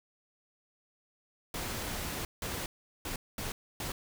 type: noise bursts at uneven times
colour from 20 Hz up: pink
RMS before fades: -37 dBFS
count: 5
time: 1.54-2.25 / 2.42-2.66 / 3.05-3.16 / 3.38-3.52 / 3.8-3.92 s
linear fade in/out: 2 ms
effects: none